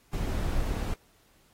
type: noise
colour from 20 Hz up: brown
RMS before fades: -29 dBFS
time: 0.13-0.94 s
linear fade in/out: 2 ms
effects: pink hiss -64 dBFS RMS until 1.53 s + AAC 48 kbps